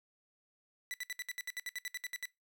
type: tone bursts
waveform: sawtooth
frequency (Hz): 1975.5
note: B6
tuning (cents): 0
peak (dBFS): -34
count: 15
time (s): 0.91-2.255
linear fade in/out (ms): 0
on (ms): 29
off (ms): 65
effects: noise-tail reverb RT60 0.2 s tail -21 dB re dry